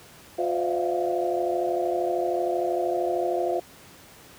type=tone cluster; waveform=sine; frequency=355.8 / 513 / 598 / 677 / 710 Hz; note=F4 / C5 / D5 / E5 / F5; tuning=+32 / -34 / +31 / +46 / +28 cents; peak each=-27 / -30 / -34 / -28 / -31 dBFS; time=0.38-3.6 s; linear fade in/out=10 ms; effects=pink hiss -49 dBFS RMS until 4.38 s + high-pass 80 Hz 12 dB/octave